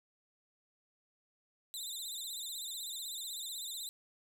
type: tone with vibrato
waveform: 20% pulse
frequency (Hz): 3800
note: A#7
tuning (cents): +33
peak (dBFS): -34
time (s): 1.74-3.89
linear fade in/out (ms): 0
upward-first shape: sine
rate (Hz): 16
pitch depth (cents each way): 120
effects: none